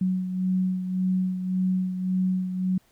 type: beating tone pair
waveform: sine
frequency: 185 / 186.8 Hz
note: F#3 / F#3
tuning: 0 / +17 cents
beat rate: 1.8 Hz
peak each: -23 / -31 dBFS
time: 0.01-2.78 s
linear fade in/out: 5 ms
effects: pink hiss -63 dBFS RMS until 2.91 s